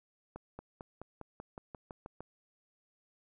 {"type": "accelerating click train", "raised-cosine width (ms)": 1, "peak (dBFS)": -30, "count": 11, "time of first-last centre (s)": [0.36, 2.206], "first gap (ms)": 230, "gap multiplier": 0.95, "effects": []}